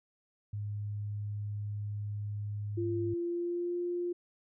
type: tone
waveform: sine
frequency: 103.6 Hz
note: G#2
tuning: 4 cents flat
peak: -34 dBFS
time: 0.53-3.14 s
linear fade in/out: 5 ms
type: tone with pitch glide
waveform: sine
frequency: 343.8 to 351 Hz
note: F4 to F4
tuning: -27 to +9 cents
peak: -31 dBFS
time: 2.77-4.13 s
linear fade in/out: 10 ms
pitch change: +36 cents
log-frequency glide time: 3.19-3.77 s
effects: none